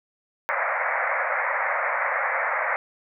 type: band-pass noise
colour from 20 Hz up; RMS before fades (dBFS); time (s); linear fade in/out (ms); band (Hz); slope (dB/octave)
white; -25; 0.49-2.76; 0; 510 to 2200; 96
effects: none